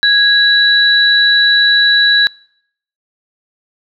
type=tone pair together; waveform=sine; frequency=1654 / 3934 Hz; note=G#6 / B7; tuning=-8 / -7 cents; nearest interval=octave + minor third; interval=1501 cents; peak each=-10 dBFS; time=0.03-2.27 s; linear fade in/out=0 ms; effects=noise-tail reverb RT60 0.7 s tail -26 dB re dry